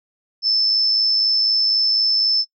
sine tone with amplitude modulation, 5274 Hz, E8, in tune, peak -13 dBFS, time 0.42-2.45 s, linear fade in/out 50 ms, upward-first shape sine, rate 104 Hz, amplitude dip 40%, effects noise-tail reverb RT60 0.1 s tail -20 dB re dry

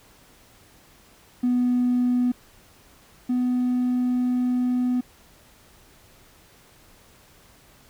triangle tone pair in turn, 246.9 / 248.9 Hz, B3 / B3, 0 / +14 cents, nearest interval unison, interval 14 cents, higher second, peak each -15 / -17 dBFS, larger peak first, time 1.43-2.32 / 3.29-5.01 s, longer second, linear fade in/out 10 ms, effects tanh soft clip ceiling -15 dBFS + pink hiss -54 dBFS RMS until 7.89 s

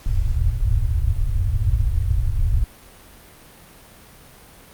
pink low-pass noise, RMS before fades -19 dBFS, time 0.06-2.64 s, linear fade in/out 2 ms, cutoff 120 Hz, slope 96 dB/octave, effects pink hiss -46 dBFS RMS until 4.73 s + Opus 48 kbps

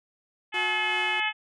harmonic tone, 429 Hz, A4, 44 cents flat, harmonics 2 / 3 / 4 / 5 / 6 / 7 / 8, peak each -31 / -38 / -31 / -30 / -30 / -32 / -41 dBFS, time 0.52-1.33 s, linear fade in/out 50 ms
sawtooth tone with tremolo, 363.7 Hz, F#4, 30 cents flat, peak -31 dBFS, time 0.54-1.2 s, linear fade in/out 2 ms, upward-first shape triangle, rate 2.8 Hz, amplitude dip 40%
effects resampled to 24000 Hz

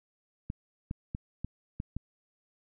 clicks, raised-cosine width 5 ms, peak -22 dBFS, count 6, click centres 0.501 / 0.911 / 1.149 / 1.446 / 1.801 / 1.966 s, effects none

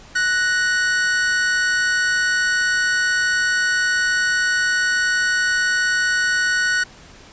45% pulse tone pair together, 1480 / 1864.7 Hz, F#6 / A#6, 0 / 0 cents, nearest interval major third, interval 400 cents, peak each -17 / -24 dBFS, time 0.15-6.84 s, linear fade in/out 10 ms, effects pink hiss -44 dBFS RMS until 7.32 s + resampled to 16000 Hz

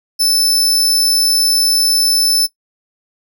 sawtooth tone, 5274 Hz, E8, in tune, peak -8 dBFS, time 0.19-2.47 s, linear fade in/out 20 ms, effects noise-tail reverb RT60 0.1 s tail -18 dB re dry

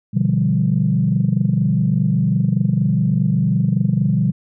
sine chord, G dominant seventh, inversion first, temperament equal with one note detuned, 123.47 / 146.83 / 171.02 / 196 Hz, B2 / D3 / F3 / G3, 0 / 0 / -36 / 0 cents, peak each -19 dBFS, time 0.13-4.32 s, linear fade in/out 20 ms, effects tanh soft clip ceiling -5 dBFS

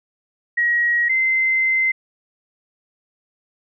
sine tone pair in turn, 1900 / 2070 Hz, A#6 / C7, +33 / -19 cents, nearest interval minor second, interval 148 cents, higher second, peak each -15 dBFS, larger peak neither, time 0.57-1.09 / 1.09-1.92 s, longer second, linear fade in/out 10 ms, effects none

